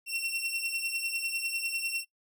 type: beating tone pair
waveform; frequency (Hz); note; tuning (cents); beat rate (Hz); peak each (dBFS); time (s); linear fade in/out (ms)
sawtooth; 2714 / 2724; E7 / F7; +50 / -44; 10; -30 / -31; 0.06-2.05; 50
effects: noise-tail reverb RT60 0.1 s tail -18 dB re dry